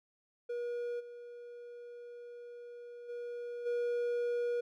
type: tone with level steps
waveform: triangle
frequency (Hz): 480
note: B4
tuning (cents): -49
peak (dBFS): -33 / -44 / -37 / -29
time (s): 0.49-4.61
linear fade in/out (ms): 10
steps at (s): 0.99 / 3.08 / 3.65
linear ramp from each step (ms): 20
effects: none